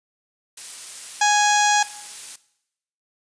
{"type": "noise", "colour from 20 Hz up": "blue", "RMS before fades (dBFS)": -33, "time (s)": [0.57, 2.36], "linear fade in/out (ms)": 5}
{"type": "harmonic tone", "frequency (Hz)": 830.6, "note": "G#5", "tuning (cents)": 0, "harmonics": [1, 2, 3, 4, 5, 6, 7, 8, 9], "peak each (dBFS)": [-17, -21, -28, -27, -30, -31, -28, -26, -30], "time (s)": [1.21, 1.83], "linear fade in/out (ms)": 5}
{"effects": ["noise-tail reverb RT60 0.8 s tail -18 dB re dry", "resampled to 22050 Hz"]}